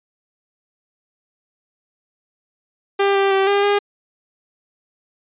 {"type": "tone with pitch steps", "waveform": "sawtooth", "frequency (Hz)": [397.3, 393.2, 387.7, 402.5, 407.1], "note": ["G4", "G4", "G4", "G4", "G#4"], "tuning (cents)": [23, 5, -19, 46, -35], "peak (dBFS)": -10, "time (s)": [2.99, 3.79], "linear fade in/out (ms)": 10, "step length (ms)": 160, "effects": ["resampled to 8000 Hz"]}